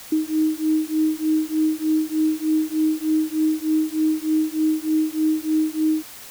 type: beating tone pair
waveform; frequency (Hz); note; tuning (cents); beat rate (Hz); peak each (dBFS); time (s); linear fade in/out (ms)
sine; 311.1 / 314.4; D#4 / D#4; 0 / +18; 3.3; -21; 0.12-6.03; 5
effects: white hiss -40 dBFS RMS until 6.3 s